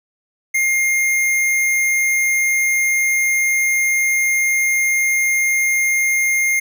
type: tone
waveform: square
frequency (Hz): 2122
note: C7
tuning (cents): +24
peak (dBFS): -15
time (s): 0.54-6.6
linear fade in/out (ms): 10
effects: none